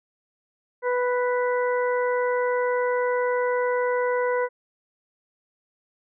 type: harmonic tone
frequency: 494.1 Hz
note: B4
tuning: 1 cent sharp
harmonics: 1 / 2 / 3 / 4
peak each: -22 / -28 / -32 / -34 dBFS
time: 0.82-4.49 s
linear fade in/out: 50 ms
effects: none